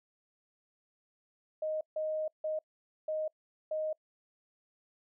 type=tone bursts at uneven times; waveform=sine; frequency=622.3 Hz; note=D#5; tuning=in tune; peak=-31 dBFS; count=5; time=1.62-1.81 / 1.96-2.28 / 2.44-2.59 / 3.08-3.28 / 3.71-3.93 s; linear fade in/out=5 ms; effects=noise-tail reverb RT60 0.1 s tail -26 dB re dry